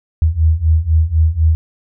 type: beating tone pair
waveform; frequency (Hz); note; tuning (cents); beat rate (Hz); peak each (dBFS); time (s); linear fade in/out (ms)
sine; 77.78 / 81.78; D#2 / E2; 0 / -13; 4; -14 / -12; 0.22-1.55; 0
effects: none